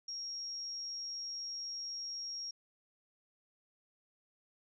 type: tone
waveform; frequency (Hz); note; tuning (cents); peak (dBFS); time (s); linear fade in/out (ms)
sine; 5588; F8; 0; -39; 0.08-2.51; 5
effects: none